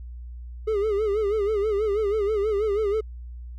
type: tone with vibrato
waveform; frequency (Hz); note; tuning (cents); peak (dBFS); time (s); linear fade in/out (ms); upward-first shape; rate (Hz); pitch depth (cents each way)
triangle; 417.8; G#4; +10; -19; 0.67-3.01; 10; sine; 6.2; 100
effects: added 60 Hz sine -35 dBFS peak until 3.58 s

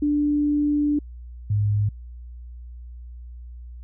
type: tone pair in turn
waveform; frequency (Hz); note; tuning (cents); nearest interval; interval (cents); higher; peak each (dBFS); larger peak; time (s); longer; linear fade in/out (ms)
sine; 293.7 / 103.84; D4 / G#2; 0 / 0; octave + tritone; 1800; first; -18; neither; 0.02-0.99 / 1.5-1.89; first; 5
effects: added 60 Hz sine -36 dBFS peak until 3.83 s

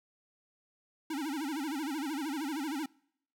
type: tone with vibrato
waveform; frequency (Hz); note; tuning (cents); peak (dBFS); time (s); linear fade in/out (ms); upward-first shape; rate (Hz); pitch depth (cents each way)
square; 293.7; D4; 0; -34; 1.1-2.86; 5; sine; 13; 180
effects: noise-tail reverb RT60 0.7 s tail -25 dB re dry

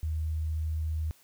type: tone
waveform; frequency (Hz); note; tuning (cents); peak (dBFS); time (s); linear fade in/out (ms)
sine; 78.6; D#2; +18; -28; 0.03-1.11; 0
effects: white hiss -61 dBFS RMS until 1.23 s

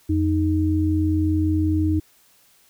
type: tone pair together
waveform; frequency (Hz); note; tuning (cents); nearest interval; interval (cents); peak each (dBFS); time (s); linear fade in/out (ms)
sine; 87.3 / 311.1; F2 / D#4; 0 / 0; octave + minor seventh; 2200; -20; 0.09-2; 10
effects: white hiss -57 dBFS RMS until 2.69 s

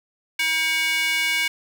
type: tone with high-pass filter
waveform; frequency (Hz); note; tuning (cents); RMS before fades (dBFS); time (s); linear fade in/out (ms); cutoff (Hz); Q
square; 320; D#4; +49; -22; 0.39-1.48; 5; 2200; 3.4
effects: none

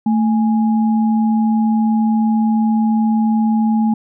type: tone pair together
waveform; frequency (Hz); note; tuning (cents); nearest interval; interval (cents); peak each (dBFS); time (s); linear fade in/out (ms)
sine; 221.4 / 830.6; A3 / G#5; +11 / 0; octave + major seventh; 2289; -12 / -24; 0.06-3.94; 5
effects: none

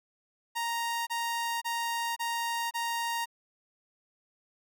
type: tone bursts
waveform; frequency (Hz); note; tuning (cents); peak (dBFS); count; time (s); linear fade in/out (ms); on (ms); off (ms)
sawtooth; 932.3; A#5; 0; -26; 5; 0.55-3.258; 20; 520; 27
effects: none

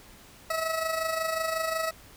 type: tone with amplitude modulation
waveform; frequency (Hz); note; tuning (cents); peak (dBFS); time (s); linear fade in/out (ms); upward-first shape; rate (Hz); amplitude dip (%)
20% pulse; 646; E5; -35; -20; 0.5-1.91; 5; sine; 25.5; 55
effects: pink hiss -52 dBFS RMS until 2.16 s

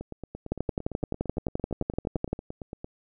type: two click trains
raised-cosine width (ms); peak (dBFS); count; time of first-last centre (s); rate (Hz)
2; -23 / -13; 26 / 22; 0.01-2.844 / 0.52-2.33; 8.82 / 11.6
effects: none

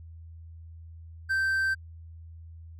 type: tone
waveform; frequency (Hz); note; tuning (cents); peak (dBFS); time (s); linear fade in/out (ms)
triangle; 1559; G6; -10; -22; 1.29-1.75; 20
effects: added 82 Hz sine -43 dBFS peak until 2.79 s

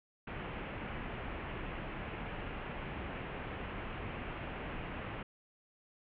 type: low-pass noise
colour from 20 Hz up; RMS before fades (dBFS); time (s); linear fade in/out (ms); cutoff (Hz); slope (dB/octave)
pink; -42; 0.27-5.23; 5; 2900; 48
effects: none

